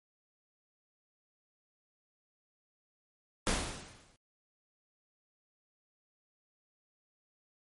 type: noise with exponential decay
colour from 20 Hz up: pink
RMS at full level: -28 dBFS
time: 3.47-4.16 s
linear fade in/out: 0 ms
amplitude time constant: 150 ms
effects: MP3 48 kbps